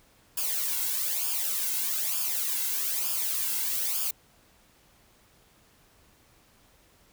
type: noise with flanger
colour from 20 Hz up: blue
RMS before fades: -29 dBFS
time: 0.37-4.11 s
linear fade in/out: 5 ms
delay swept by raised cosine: 0.5 to 1.7 ms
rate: 1.1 Hz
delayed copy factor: -0.7
effects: pink hiss -61 dBFS RMS until 7.12 s